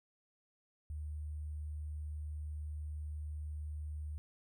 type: tone with sample-and-hold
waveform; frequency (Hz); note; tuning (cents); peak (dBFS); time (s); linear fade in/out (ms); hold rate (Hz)
sine; 75.5; D2; +48; -39; 0.9-4.18; 0; 8820
effects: none